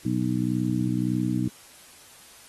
harmonic tone, 61.74 Hz, B1, in tune, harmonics 2 / 3 / 4 / 5, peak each -28 / -28 / -28 / -28 dBFS, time 0.05-1.48 s, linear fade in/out 5 ms, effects white hiss -50 dBFS RMS until 2.48 s + AAC 32 kbps

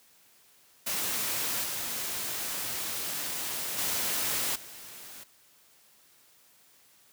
white noise with level steps, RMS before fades -31 / -34 / -30 / -46 dBFS, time 0.86-5.24 s, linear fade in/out 10 ms, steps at 1.63 / 3.78 / 4.55 s, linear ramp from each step 10 ms, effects white hiss -61 dBFS RMS until 7.12 s + high-pass 80 Hz 12 dB/octave

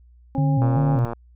harmonic tone, 270.7 Hz, C#4, 41 cents flat, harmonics 1 / 2 / 3, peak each -25 / -33 / -31 dBFS, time 0.35-0.99 s, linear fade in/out 0 ms
sine tone with vibrato, 134.5 Hz, C3, 48 cents sharp, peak -17 dBFS, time 0.38-1.05 s, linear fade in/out 0 ms, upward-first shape square, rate 2.6 Hz, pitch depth 150 cents each way
click train, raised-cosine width 1 ms, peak -16 dBFS, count 61, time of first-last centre 0.62-1.133 s, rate 117 Hz
effects added 60 Hz sine -48 dBFS peak until 1.35 s

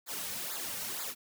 white noise with flanger, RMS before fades -38 dBFS, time 0.06-1.15 s, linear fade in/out 50 ms, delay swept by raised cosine 0.34 to 3.04 ms, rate 2.1 Hz, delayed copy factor -0.8, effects none

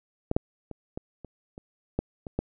clicks, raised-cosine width 2 ms, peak -13 / -8 / -24 / -20 / -27 / -28 / -12 / -23 / -13 dBFS, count 9, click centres 0.314 / 0.365 / 0.713 / 0.975 / 1.247 / 1.579 / 1.99 / 2.268 / 2.39 s, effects none

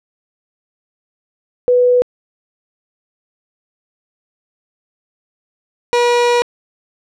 sine / 30% pulse tone pair in turn, 493.9 / 481.8 Hz, B4 / B4, 0 / -43 cents, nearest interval unison, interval 43 cents, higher first, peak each -8 dBFS, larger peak neither, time 1.68-2.02 / 5.93-6.42 s, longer second, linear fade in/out 0 ms, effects low-pass 6000 Hz 12 dB/octave

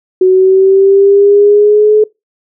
sine linear sweep, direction up, 370 to 429 Hz, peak -3 dBFS, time 0.21-2.04 s, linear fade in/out 5 ms, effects noise-tail reverb RT60 0.2 s tail -23 dB re dry

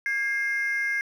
triangle ring-modulated tone, 1876 Hz, A#6, 11 cents sharp, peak -18 dBFS, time 0.06-1.01 s, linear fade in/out 0 ms, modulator 240 Hz, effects tanh soft clip ceiling -18 dBFS

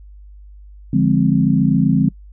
sine chord, D half-diminished seventh, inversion none, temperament equal, 146.83 / 174.61 / 207.7 / 261.6 Hz, D3 / F3 / Ab3 / C4, 0 / 0 / 0 / 0 cents, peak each -17 dBFS, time 0.93-2.09 s, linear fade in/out 5 ms, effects noise-tail reverb RT60 0.1 s tail -25 dB re dry + added 50 Hz sine -37 dBFS peak until 2.32 s

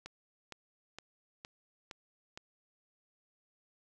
click train, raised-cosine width 0.2 ms, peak -27 dBFS, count 6, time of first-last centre 0.06-2.375 s, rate 2.16 Hz, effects none

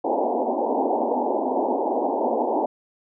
white band-pass noise, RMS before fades -23 dBFS, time 0.04-2.66 s, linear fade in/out 5 ms, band 230 to 920 Hz, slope 96 dB/octave, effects none

